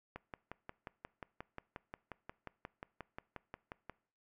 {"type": "click train", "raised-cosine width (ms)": 0.5, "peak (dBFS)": -29, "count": 22, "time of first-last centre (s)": [0.16, 3.897], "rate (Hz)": 5.62, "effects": ["noise-tail reverb RT60 0.5 s tail -22 dB re dry"]}